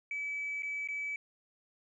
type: tone with dropouts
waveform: sine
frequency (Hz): 2295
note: D7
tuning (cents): -40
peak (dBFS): -33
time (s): 0.11-1.16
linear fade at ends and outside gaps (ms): 2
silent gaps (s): 0.623-0.631 / 0.875-0.886
effects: tanh soft clip ceiling -30 dBFS